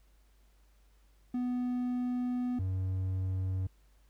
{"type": "tone pair in turn", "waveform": "triangle", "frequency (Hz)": [247.7, 93.86], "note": ["B3", "F#2"], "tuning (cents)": [5, 25], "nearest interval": "octave + perfect fourth", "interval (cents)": 1680, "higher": "first", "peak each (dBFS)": -28, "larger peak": "neither", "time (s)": [[1.34, 2.59], [2.59, 3.67]], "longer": "first", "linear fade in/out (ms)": 5, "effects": ["added 50 Hz sine -61 dBFS peak until 4.09 s", "pink hiss -72 dBFS RMS until 4.09 s"]}